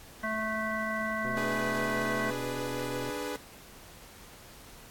harmonic tone, 218.7 Hz, A3, 10 cents flat, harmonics 1 / 3 / 5 / 7 / 9, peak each -36 / -36 / -36 / -36 / -36 dBFS, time 0.23-2.31 s, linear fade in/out 10 ms
click train, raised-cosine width 2 ms, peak -29 dBFS, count 232, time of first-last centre 1.25-3.098 s, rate 125 Hz
sawtooth chord, G# diminished, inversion second, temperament equal, 293.7 / 415.3 / 493.9 Hz, D4 / G#4 / B4, 0 / 0 / 0 cents, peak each -34 / -34 / -33 dBFS, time 1.37-3.36 s, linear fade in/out 0 ms
effects pink hiss -51 dBFS RMS until 4.9 s + AAC 64 kbps

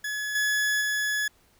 40% pulse tone with level steps, 1700 Hz, G#6, 40 cents sharp, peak -28 / -22 / -24 dBFS, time 0.04-1.28 s, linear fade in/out 5 ms, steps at 0.35 / 0.81 s, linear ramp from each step 5 ms, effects pink hiss -62 dBFS RMS until 1.59 s

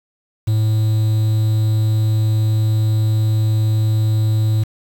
triangle tone with quantisation, 108.8 Hz, A2, 19 cents flat, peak -11 dBFS, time 0.47-4.64 s, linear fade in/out 10 ms, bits 6, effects none

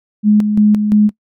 sine tone with tremolo, 210.1 Hz, G#3, 20 cents sharp, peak -6 dBFS, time 0.23-1.11 s, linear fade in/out 50 ms, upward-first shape square, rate 2.9 Hz, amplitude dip 50%, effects noise-tail reverb RT60 0.1 s tail -23 dB re dry

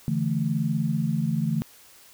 sine chord, D suspended second, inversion none, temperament equal with one note detuned, 144.14 / 164.81 / 220 Hz, D3 / E3 / A3, -32 / 0 / 0 cents, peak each -27 / -26 / -27 dBFS, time 0.08-1.62 s, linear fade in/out 0 ms, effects white hiss -52 dBFS RMS until 2.13 s

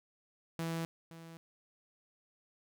sawtooth tone with echo, 164.9 Hz, E3, 1 cent sharp, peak -31 dBFS, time 0.59-0.85 s, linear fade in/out 0 ms, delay 520 ms, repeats 1, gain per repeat -14 dB, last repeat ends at 1.37 s, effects none

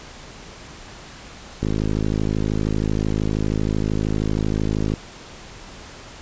click train, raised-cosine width 3 ms, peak -9 dBFS, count 176, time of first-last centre 1.63-4.938 s, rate 52.9 Hz, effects pink hiss -40 dBFS RMS until 6.21 s + resampled to 16000 Hz

